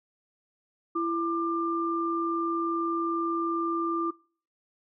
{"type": "tone pair together", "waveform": "sine", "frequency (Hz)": [334.5, 1192], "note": ["E4", "D6"], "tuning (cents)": [25, 25], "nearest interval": "octave + minor seventh", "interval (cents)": 2200, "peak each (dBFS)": -28, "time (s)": [0.95, 4.11], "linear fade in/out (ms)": 10, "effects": ["noise-tail reverb RT60 0.5 s tail -26 dB re dry"]}